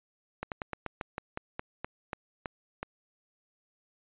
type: slowing click train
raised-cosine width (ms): 0.5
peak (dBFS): -19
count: 13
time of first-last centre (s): 0.43-2.83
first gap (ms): 88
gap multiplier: 1.14
effects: resampled to 8000 Hz